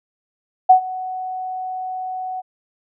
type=tone with ADSR envelope; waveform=sine; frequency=744 Hz; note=F#5; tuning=9 cents sharp; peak=-4 dBFS; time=0.69-2.42 s; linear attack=12 ms; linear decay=99 ms; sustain=-20 dB; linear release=27 ms; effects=none